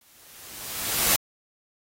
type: noise with exponential growth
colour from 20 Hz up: white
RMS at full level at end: -19 dBFS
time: 0.01-1.16 s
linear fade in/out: 2 ms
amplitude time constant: 250 ms
effects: AAC 48 kbps